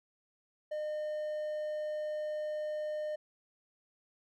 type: tone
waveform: triangle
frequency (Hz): 608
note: D#5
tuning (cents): -40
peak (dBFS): -32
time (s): 0.71-3.16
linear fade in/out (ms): 10
effects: none

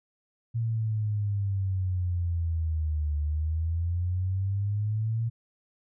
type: exponential two-way sweep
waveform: sine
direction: down then up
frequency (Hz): 116.2 to 73.7 to 116.2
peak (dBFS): -25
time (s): 0.54-5.3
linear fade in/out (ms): 20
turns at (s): 3.17
effects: none

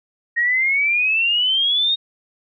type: exponential sweep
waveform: sine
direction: up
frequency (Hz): 1864.7 to 3745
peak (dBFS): -15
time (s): 0.36-1.96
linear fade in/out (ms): 20
effects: none

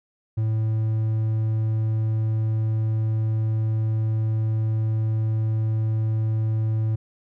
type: tone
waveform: triangle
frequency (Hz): 110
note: A2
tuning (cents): 0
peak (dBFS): -18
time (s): 0.37-6.96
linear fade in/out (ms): 10
effects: none

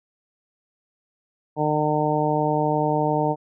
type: harmonic tone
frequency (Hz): 151.4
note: D#3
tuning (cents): -47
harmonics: 1 / 2 / 3 / 4 / 5 / 6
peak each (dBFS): -26 / -26 / -26 / -26 / -26 / -26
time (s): 1.56-3.36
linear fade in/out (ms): 50
effects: none

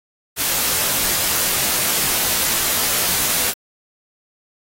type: noise with comb filter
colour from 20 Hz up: white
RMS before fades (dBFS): -19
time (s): 0.36-3.54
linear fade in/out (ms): 50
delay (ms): 19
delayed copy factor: -0.8
effects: AAC 48 kbps

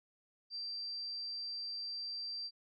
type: tone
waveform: sine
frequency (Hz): 4699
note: D8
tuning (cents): 0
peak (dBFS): -39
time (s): 0.5-2.51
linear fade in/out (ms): 50
effects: none

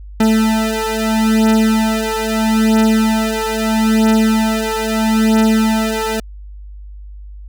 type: beating tone pair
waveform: 40% pulse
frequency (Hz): 220 / 220.77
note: A3 / A3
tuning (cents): 0 / +6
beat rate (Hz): 0.77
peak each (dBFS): -14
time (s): 0.2-6.2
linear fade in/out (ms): 5
effects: added 50 Hz sine -30 dBFS peak until 7.48 s

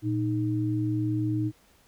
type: tone pair together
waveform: sine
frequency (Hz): 116.1 / 310.2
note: A#2 / D#4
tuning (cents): -7 / -5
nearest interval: octave + perfect fourth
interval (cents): 1702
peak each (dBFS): -27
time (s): 0.02-1.52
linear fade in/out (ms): 50
effects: pink hiss -61 dBFS RMS until 1.87 s

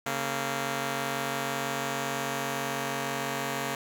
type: tone pair together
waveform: 5% pulse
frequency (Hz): 137.99 / 230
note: C#3 / A#3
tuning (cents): -8 / -23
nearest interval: major sixth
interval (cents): 885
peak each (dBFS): -21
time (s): 0.06-3.75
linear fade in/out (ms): 2
effects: none

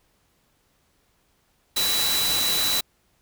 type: tone in noise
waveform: sine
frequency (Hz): 3951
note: B7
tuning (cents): 0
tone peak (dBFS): -23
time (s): 1.76-2.81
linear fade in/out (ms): 10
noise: white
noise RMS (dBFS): -25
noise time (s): 1.76-2.81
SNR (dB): -1
effects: pink hiss -66 dBFS RMS until 3.21 s

